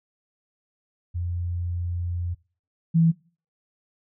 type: tone pair in turn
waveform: sine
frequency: 87.31 / 164.82 Hz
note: F2 / E3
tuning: 0 / 0 cents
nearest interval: major seventh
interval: 1100 cents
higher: second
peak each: -25 / -15 dBFS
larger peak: second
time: 1.14-2.35 / 2.94-3.12 s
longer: first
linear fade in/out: 20 ms
effects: noise-tail reverb RT60 0.4 s tail -22 dB re dry